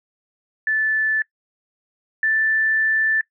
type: tone pair in turn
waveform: sine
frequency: 1750 / 1763.2 Hz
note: A6 / A6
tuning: -10 / +3 cents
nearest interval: unison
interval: 13 cents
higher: second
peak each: -17 / -16 dBFS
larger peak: second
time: 0.67-1.22 / 2.23-3.21 s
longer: second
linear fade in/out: 2 ms
effects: noise-tail reverb RT60 0.1 s tail -22 dB re dry